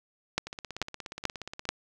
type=two click trains; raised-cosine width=0.2 ms; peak=-21 / -9 dBFS; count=21 / 4; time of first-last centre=0.47-1.653 / 0.38-1.69 s; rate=16.9 / 2.29 Hz; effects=none